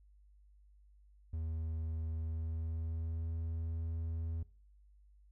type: tone with pitch glide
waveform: triangle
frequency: 80.3 to 81.89 Hz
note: E2 to E2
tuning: -45 to -11 cents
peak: -34 dBFS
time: 1.33-4.43 s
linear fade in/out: 5 ms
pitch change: +34 cents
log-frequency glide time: 2.1-3.36 s
effects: noise-tail reverb RT60 0.4 s tail -20 dB re dry + added 50 Hz sine -60 dBFS peak until 5.31 s